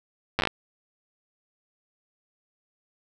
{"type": "slowing click train", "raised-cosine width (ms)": 0.3, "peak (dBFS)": -7, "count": 7, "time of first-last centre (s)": [0.39, 0.473], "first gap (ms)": 9, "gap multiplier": 1.17, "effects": []}